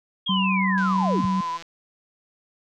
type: linear sweep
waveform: sine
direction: down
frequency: 3305 to 69.3 Hz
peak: -24 dBFS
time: 0.26-1.26 s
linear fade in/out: 10 ms
type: tone with vibrato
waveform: sine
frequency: 1012 Hz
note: B5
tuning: 42 cents sharp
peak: -25 dBFS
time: 0.28-1.58 s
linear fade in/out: 20 ms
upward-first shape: triangle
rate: 5.5 Hz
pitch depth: 39 cents each way
type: tone with pitch glide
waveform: sine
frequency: 190 to 188.03 Hz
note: F#3 to F#3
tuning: +46 to +28 cents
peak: -21 dBFS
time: 0.29-1.41 s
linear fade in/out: 5 ms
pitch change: -18 cents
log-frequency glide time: 0.72-1.15 s
type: click train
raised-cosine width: 0.2 ms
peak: -23 dBFS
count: 142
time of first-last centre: 0.78-1.624 s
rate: 167 Hz
effects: none